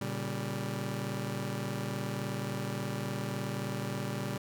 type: chord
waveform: sawtooth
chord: G diminished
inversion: first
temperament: just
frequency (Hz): 117.6 / 141.12 / 196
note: Bb2 / Db3 / G3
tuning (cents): +16 / +31 / 0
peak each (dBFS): -34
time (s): 0.01-4.38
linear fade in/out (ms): 5
effects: none